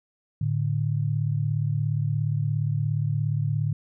sine tone pair together, 109.9 / 147 Hz, A2 / D3, -2 / +2 cents, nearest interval perfect fourth, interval 504 cents, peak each -25 dBFS, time 0.41-3.73 s, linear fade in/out 5 ms, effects none

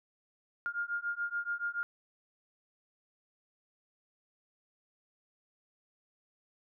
sine beating tone pair, 1408 / 1415 Hz, F6 / F6, +14 / +22 cents, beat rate 7 Hz, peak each -36 / -36 dBFS, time 0.66-1.83 s, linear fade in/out 0 ms, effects none

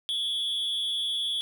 triangle tone with amplitude modulation, 3377 Hz, G#7, 28 cents sharp, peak -22 dBFS, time 0.09-1.41 s, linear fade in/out 0 ms, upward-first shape sine, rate 219 Hz, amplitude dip 70%, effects none

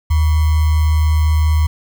sine tone with sample-and-hold, 77.7 Hz, D#2, 2 cents flat, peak -10 dBFS, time 0.1-1.67 s, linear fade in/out 10 ms, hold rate 1050 Hz, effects none

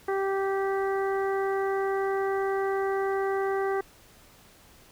harmonic tone, 389.9 Hz, G4, 9 cents flat, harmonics 1 / 2 / 3 / 4 / 5, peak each -26 / -32 / -36 / -38 / -40 dBFS, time 0.08-3.81 s, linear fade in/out 5 ms, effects pink hiss -55 dBFS RMS until 4.91 s

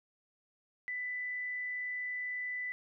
sine tone with frequency modulation, 1991 Hz, B6, 14 cents sharp, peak -35 dBFS, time 0.88-2.72 s, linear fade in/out 0 ms, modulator 48.1 Hz, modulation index 0.22, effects none

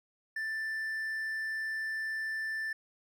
triangle tone, 1769 Hz, A6, 9 cents sharp, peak -31 dBFS, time 0.36-2.73 s, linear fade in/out 5 ms, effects none

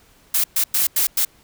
blue noise bursts at uneven times, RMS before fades -18 dBFS, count 5, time 0.34-0.44 / 0.56-0.64 / 0.74-0.87 / 0.96-1.07 / 1.17-1.25 s, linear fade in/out 5 ms, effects pink hiss -54 dBFS RMS until 1.43 s

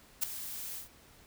blue noise with ADSR envelope, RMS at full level -27 dBFS, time 0.21-0.89 s, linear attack 23 ms, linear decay 4 ms, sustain -14 dB, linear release 130 ms, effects pink hiss -59 dBFS RMS until 1.26 s

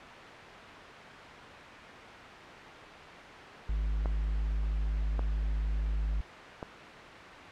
triangle tone, 52.2 Hz, G#1, 10 cents sharp, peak -26 dBFS, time 3.69-6.21 s, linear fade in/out 5 ms
clicks, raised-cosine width 1 ms, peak -22 dBFS, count 3, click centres 4.058 / 5.193 / 6.628 s
effects white hiss -44 dBFS RMS until 7.51 s + low-pass 2000 Hz 12 dB/octave

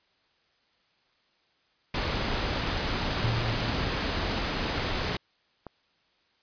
pink noise, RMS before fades -29 dBFS, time 1.94-5.17 s, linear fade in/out 5 ms
sine tone with exponential decay, 114.4 Hz, A#2, 32 cents flat, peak -23 dBFS, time 3.24-4.53 s, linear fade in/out 0 ms, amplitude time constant 280 ms
click, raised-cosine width 1 ms, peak -25 dBFS, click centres 5.667 s
effects white hiss -68 dBFS RMS until 6.42 s + resampled to 11025 Hz

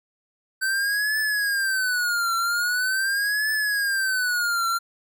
square tone with vibrato, 1537 Hz, G6, 35 cents flat, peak -22 dBFS, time 0.61-4.79 s, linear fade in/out 20 ms, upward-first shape triangle, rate 0.43 Hz, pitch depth 220 cents each way, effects none

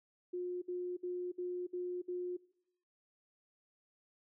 sine tone bursts, 358.1 Hz, F4, 43 cents sharp, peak -36 dBFS, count 6, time 0.33-2.37 s, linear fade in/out 10 ms, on 290 ms, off 60 ms, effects noise-tail reverb RT60 0.8 s tail -22 dB re dry

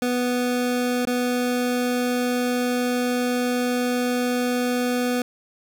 25% pulse tone with dropouts, 246.9 Hz, B3, in tune, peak -17 dBFS, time 0.02-5.22 s, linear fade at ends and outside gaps 2 ms, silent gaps 1.053-1.072 s, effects none

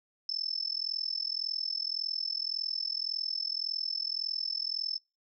sine tone with amplitude modulation, 5274 Hz, E8, in tune, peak -27 dBFS, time 0.29-4.98 s, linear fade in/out 2 ms, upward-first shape sine, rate 41.8 Hz, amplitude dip 100%, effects noise-tail reverb RT60 0.3 s tail -26 dB re dry

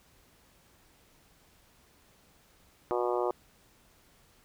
harmonic tone, 121.6 Hz, B2, 26 cents flat, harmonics 3 / 4 / 5 / 6 / 7 / 8 / 9 / 10, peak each -31 / -33 / -35 / -37 / -38 / -39 / -40 / -41 dBFS, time 2.91-3.31 s, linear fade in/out 0 ms, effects pink hiss -63 dBFS RMS until 4.44 s

